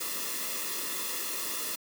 white noise with comb filter, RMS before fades -34 dBFS, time 0-1.76 s, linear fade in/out 10 ms, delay 1.3 ms, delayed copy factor -0.75, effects high-pass 200 Hz 12 dB/octave

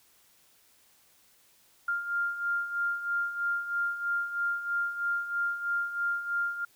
sine beating tone pair, 1396.9 / 1400 Hz, F6 / F6, 0 / +4 cents, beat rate 3.1 Hz, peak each -35 / -29 dBFS, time 1.88-6.65 s, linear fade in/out 5 ms, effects white hiss -63 dBFS RMS until 6.75 s

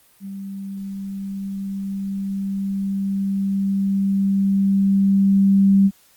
sine tone with level ramp, 196 Hz, G3, in tune, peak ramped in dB -29 to -10 dBFS, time 0.2-5.91 s, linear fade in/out 50 ms, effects white hiss -55 dBFS RMS until 6.16 s + Opus 32 kbps

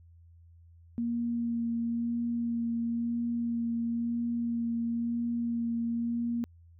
sine tone with vibrato, 234.2 Hz, A#3, 8 cents sharp, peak -28 dBFS, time 0.98-6.44 s, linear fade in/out 0 ms, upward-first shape sine, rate 0.99 Hz, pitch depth 13 cents each way, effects added 84 Hz sine -53 dBFS peak until 6.79 s

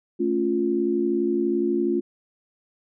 sine chord, A augmented, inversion none, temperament equal, 220 / 277.2 / 349.2 Hz, A3 / C#4 / E#4, 0 / 0 / 0 cents, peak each -27 / -26 / -22 dBFS, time 0.19-2.01 s, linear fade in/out 20 ms, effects none

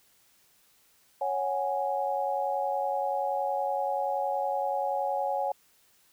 sine chord, C# suspended fourth, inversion none, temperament equal, 554.4 / 740 / 830.6 Hz, C#5 / F#5 / G#5, 0 / 0 / 0 cents, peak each -31 / -32 / -30 dBFS, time 1.21-5.52 s, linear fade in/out 5 ms, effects white hiss -64 dBFS RMS until 6.12 s

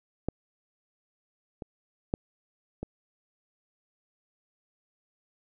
clicks, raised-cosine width 2 ms, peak -15 / -24 / -13 / -21 dBFS, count 4, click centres 0.286 / 1.622 / 2.139 / 2.83 s, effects none

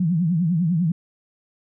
sine tone with vibrato, 170 Hz, F3, 46 cents flat, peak -17 dBFS, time 0-0.92 s, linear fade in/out 5 ms, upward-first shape triangle, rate 10 Hz, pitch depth 190 cents each way, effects none

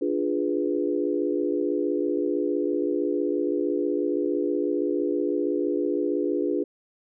sine chord, D diminished seventh, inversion none, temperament equal, 293.7 / 349.2 / 415.3 / 493.9 Hz, D4 / F4 / Ab4 / Cb5, 0 / 0 / 0 / 0 cents, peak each -27 / -27 / -28 / -31 dBFS, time 0.01-6.64 s, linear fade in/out 10 ms, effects none

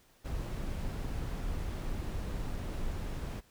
brown noise, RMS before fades -36 dBFS, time 0.24-3.41 s, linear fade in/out 20 ms, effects pink hiss -65 dBFS RMS until 3.5 s

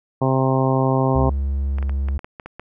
harmonic tone, 132.1 Hz, C3, 17 cents sharp, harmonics 1 / 2 / 3 / 4 / 5 / 6 / 7 / 8, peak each -19 / -22 / -24 / -25 / -26 / -27 / -27 / -28 dBFS, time 0.21-1.3 s, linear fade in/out 10 ms
triangle tone with pitch glide, 69 to 68.6 Hz, C#2 to C#2, -7 to -17 cents, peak -17 dBFS, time 1.15-2.18 s, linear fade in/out 5 ms, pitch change -10 cents, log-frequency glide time 1.64-1.82 s
clicks, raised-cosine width 0.5 ms, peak -19 dBFS, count 9, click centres 1.785 / 1.827 / 1.895 / 2.086 / 2.192 / 2.245 / 2.398 / 2.46 / 2.596 s
effects none

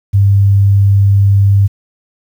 sine tone, 99.4 Hz, G2, 25 cents sharp, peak -5 dBFS, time 0.13-1.68 s, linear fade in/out 20 ms, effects 7-bit

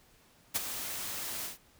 white noise with ADSR envelope, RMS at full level -28 dBFS, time 0.54-1.58 s, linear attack 20 ms, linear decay 23 ms, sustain -10 dB, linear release 130 ms, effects pink hiss -63 dBFS RMS until 1.79 s

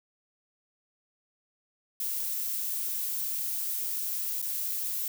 violet noise with dropouts, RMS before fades -32 dBFS, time 2-5.08 s, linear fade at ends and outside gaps 2 ms, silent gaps 4.418-4.425 s, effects none

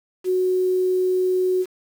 sine tone with quantisation, 368.9 Hz, F#4, 5 cents flat, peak -17 dBFS, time 0.24-1.66 s, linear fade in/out 50 ms, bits 7, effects none

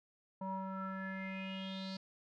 square tone with low-pass filter sweep, 190.8 Hz, G3, 47 cents flat, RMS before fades -42 dBFS, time 0.41-1.97 s, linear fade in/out 5 ms, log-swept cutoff 850 to 4600 Hz, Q 7.3, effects none

